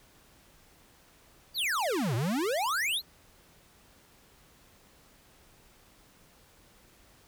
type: exponential two-way sweep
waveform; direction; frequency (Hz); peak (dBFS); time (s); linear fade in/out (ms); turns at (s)
square; down then up; 4913 to 108.3 to 4419; -28; 1.54-3.02; 50; 2.15
effects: pink hiss -60 dBFS RMS until 7.27 s